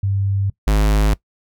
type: tone pair in turn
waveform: sine / square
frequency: 98.5 / 52.09 Hz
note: G2 / G#1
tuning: +9 / +6 cents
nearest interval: major seventh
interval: 1103 cents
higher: first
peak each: -16 / -13 dBFS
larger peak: second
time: 0.03-0.5 / 0.67-1.14 s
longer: neither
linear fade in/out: 5 ms
effects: noise-tail reverb RT60 0.1 s tail -20 dB re dry